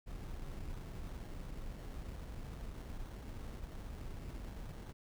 brown noise with sample-and-hold, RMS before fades -45 dBFS, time 0.06-4.93 s, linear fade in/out 20 ms, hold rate 2450 Hz, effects none

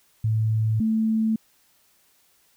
sine tone pair in turn, 110 / 220.8 Hz, A2 / A3, 0 / +6 cents, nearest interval octave, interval 1206 cents, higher second, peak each -19 dBFS, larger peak neither, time 0.24-0.8 / 0.8-1.36 s, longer neither, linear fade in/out 5 ms, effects white hiss -62 dBFS RMS until 2.56 s

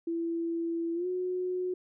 sine tone with pitch glide, 334.4 to 364.7 Hz, E4 to F#4, +25 to -25 cents, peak -29 dBFS, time 0.07-1.74 s, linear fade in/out 5 ms, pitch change +150 cents, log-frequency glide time 0.94-1.07 s, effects none

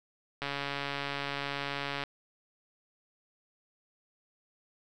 click train, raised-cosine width 0.3 ms, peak -18 dBFS, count 229, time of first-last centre 0.42-2.037 s, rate 141 Hz, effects none

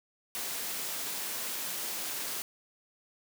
white high-pass noise, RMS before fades -36 dBFS, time 0.35-2.42 s, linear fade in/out 0 ms, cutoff 160 Hz, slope 12 dB/octave, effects none

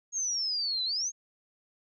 sine exponential two-way sweep, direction down then up, 6630 to 3951 to 6630 Hz, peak -28 dBFS, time 0.12-1.12 s, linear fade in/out 50 ms, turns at 0.84 s, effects none

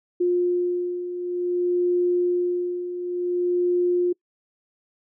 sine beating tone pair, 354.4 / 354.95 Hz, F4 / F4, +25 / +28 cents, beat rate 0.55 Hz, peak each -27 / -21 dBFS, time 0.2-4.13 s, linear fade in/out 10 ms, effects noise-tail reverb RT60 0.1 s tail -26 dB re dry

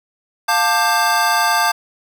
square tone cluster, 704 / 888 / 1183 / 1582 / 4872 Hz, F5 / A5 / D6 / G6 / D#8, +14 / +16 / +12 / +15 / -37 cents, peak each -21 / -19 / -21 / -20 / -27 dBFS, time 0.48-1.72 s, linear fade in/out 10 ms, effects none

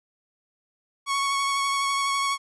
sawtooth tone with vibrato, 1108.7 Hz, C#6, in tune, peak -19 dBFS, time 1.06-2.38 s, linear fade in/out 50 ms, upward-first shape sine, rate 12 Hz, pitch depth 16 cents each way, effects resampled to 24000 Hz

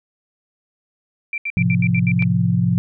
sine tone bursts, 2349 Hz, D7, in tune, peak -21 dBFS, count 8, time 1.33-2.24 s, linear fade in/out 2 ms, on 49 ms, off 74 ms
sine chord, F major, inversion first, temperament equal with one note detuned, 109.24 / 130.81 / 174.61 Hz, A2 / C3 / F3, -12 / 0 / 0 cents, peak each -20 / -20 / -17 dBFS, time 1.57-2.78 s, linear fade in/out 0 ms
click, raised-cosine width 0.3 ms, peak -16 dBFS, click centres 2.224 s
effects none

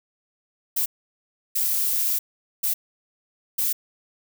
violet noise bursts at uneven times, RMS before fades -23 dBFS, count 4, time 0.76-0.86 / 1.55-2.19 / 2.63-2.74 / 3.58-3.73 s, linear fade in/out 10 ms, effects none

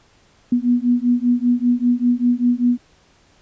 sine beating tone pair, 241.1 / 246.2 Hz, B3 / B3, -41 / -5 cents, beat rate 5.1 Hz, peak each -17 dBFS, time 0.52-2.78 s, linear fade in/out 5 ms, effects pink hiss -55 dBFS RMS until 3.41 s + resampled to 16000 Hz

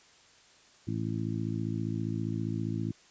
harmonic tone, 55 Hz, A1, in tune, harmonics 2 / 3 / 4 / 5 / 6, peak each -34 / -36 / -37 / -38 / -39 dBFS, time 0.87-2.92 s, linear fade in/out 10 ms, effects white hiss -59 dBFS RMS until 3.1 s + resampled to 16000 Hz

